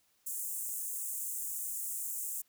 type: high-pass noise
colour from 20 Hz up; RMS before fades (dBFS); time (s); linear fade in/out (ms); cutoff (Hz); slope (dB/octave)
pink; -38; 0.26-2.42; 10; 7200; 48
effects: white hiss -72 dBFS RMS until 2.48 s